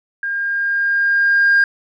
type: tone with level ramp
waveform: sine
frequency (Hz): 1610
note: G6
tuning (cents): +46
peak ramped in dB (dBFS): -19 to -7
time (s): 0.23-1.64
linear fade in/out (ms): 2
effects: tanh soft clip ceiling -7 dBFS